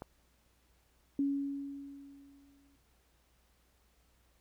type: click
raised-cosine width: 1 ms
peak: -28 dBFS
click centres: 0.021 s
type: tone with exponential decay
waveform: sine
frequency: 279.5 Hz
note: C#4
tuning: 14 cents sharp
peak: -27 dBFS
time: 1.19-2.76 s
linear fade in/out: 2 ms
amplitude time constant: 340 ms
effects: added 60 Hz sine -70 dBFS peak until 4.4 s + pink hiss -72 dBFS RMS until 4.4 s